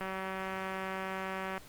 click train, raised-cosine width 0.5 ms, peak -23 dBFS, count 299, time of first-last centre 0.01-1.578 s, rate 190 Hz, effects pink hiss -55 dBFS RMS until 1.68 s + Opus 48 kbps

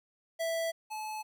square tone pair in turn, 659.3 / 861.4 Hz, E5 / A5, 0 / -37 cents, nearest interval perfect fourth, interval 463 cents, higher second, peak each -31 / -37 dBFS, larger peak first, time 0.39-0.72 / 0.9-1.23 s, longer neither, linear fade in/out 20 ms, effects 12-bit

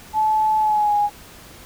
sine tone with pitch glide, 865 to 826.4 Hz, A5 to G#5, -30 to -9 cents, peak -15 dBFS, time 0.13-1.1 s, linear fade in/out 50 ms, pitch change -79 cents, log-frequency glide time 0.59-0.95 s, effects pink hiss -43 dBFS RMS until 1.65 s

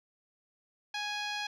10% pulse tone with low-pass filter, 830.6 Hz, G#5, in tune, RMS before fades -36 dBFS, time 0.94-1.47 s, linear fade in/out 5 ms, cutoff 5000 Hz, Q 0.85, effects none

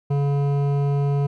sine tone with hard clipping, 141.7 Hz, C#3, 38 cents sharp, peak -20 dBFS, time 0.1-1.27 s, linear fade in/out 10 ms, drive 12 dB, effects none

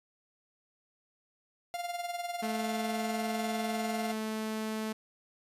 45% pulse tone with tremolo, 698.5 Hz, F5, in tune, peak -32 dBFS, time 1.74-4.12 s, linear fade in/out 0 ms, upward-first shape sine, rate 20 Hz, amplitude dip 65%
sawtooth tone, 218.2 Hz, A3, 14 cents flat, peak -29 dBFS, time 2.42-4.93 s, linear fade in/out 10 ms
effects resampled to 32000 Hz + 11-bit

